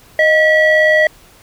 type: ring-modulated tone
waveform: triangle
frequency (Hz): 659.3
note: E5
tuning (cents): 0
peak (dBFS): -3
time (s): 0.19-1.07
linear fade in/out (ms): 2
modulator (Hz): 1280
effects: pink hiss -45 dBFS RMS until 1.42 s